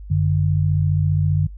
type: tone pair together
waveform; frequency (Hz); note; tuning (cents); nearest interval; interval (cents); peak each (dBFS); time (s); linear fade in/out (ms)
sine; 93.9 / 148.9; F#2 / D3; +26 / +24; minor sixth; 798; -18; 0.1-1.47; 10
effects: noise-tail reverb RT60 0.1 s tail -24 dB re dry + added 50 Hz sine -33 dBFS peak until 1.57 s